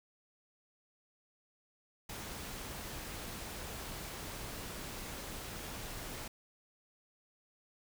pink noise, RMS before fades -44 dBFS, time 2.09-6.28 s, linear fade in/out 5 ms, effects none

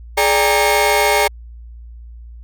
40% pulse tone cluster, 420.5 / 584 / 802 / 929 / 2172 Hz, G#4 / D5 / G5 / A#5 / C#7, +22 / -10 / +39 / -6 / -36 cents, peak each -18 dBFS, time 0.17-1.28 s, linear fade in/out 10 ms, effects added 58 Hz sine -33 dBFS peak until 2.43 s

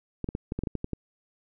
clicks, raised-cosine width 3 ms, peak -17 dBFS, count 10, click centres 0.243 / 0.289 / 0.351 / 0.521 / 0.59 / 0.636 / 0.672 / 0.753 / 0.844 / 0.933 s, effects none

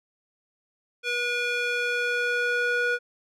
square tone with band-pass filter sweep, 484.2 Hz, B4, 34 cents flat, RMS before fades -26 dBFS, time 1.03-2.99 s, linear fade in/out 50 ms, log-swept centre 2500 to 1400 Hz, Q 1.7, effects none

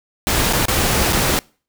pink noise with dropouts, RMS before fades -17 dBFS, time 0.27-1.39 s, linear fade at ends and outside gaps 0 ms, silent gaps 0.527-0.533 / 0.655-0.683 / 1.125-1.13 s, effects noise-tail reverb RT60 0.4 s tail -26 dB re dry

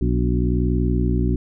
harmonic tone with a mistuned harmonic, 60.8 Hz, B1, 26 cents flat, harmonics 1 / 2 / 3 / 4 / 5 / 6, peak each -20 / -23 / -25 / -26 / -27 / -28 dBFS, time 0.01-1.36 s, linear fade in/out 5 ms, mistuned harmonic 5, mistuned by -59 cents, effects none

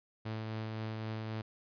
sawtooth tone with tremolo, 110 Hz, A2, in tune, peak -32 dBFS, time 0.25-1.42 s, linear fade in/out 10 ms, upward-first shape triangle, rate 3.8 Hz, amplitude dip 25%, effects resampled to 11025 Hz

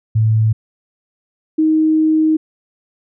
sine tone pair in turn, 110.1 / 313.8 Hz, A2 / D#4, +2 / +15 cents, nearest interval octave + tritone, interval 1813 cents, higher second, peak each -10 dBFS, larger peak neither, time 0.15-0.53 / 1.58-2.37 s, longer second, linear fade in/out 10 ms, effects none

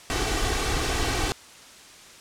pink noise with comb filter, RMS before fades -25 dBFS, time 0.1-1.32 s, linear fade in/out 0 ms, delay 2.6 ms, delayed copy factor +0.6, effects white hiss -47 dBFS RMS until 2.2 s + low-pass 8000 Hz 12 dB/octave

